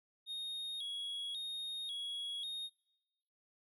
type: tone with vibrato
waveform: triangle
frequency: 3517 Hz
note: A7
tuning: 1 cent flat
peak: -38 dBFS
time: 0.26-2.7 s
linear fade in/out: 50 ms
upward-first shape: square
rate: 0.92 Hz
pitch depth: 93 cents each way
effects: noise-tail reverb RT60 1.0 s tail -26 dB re dry